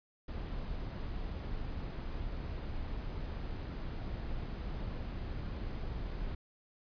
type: noise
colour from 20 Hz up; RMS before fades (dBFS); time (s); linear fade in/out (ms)
brown; -39; 0.28-6.35; 5
effects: resampled to 11025 Hz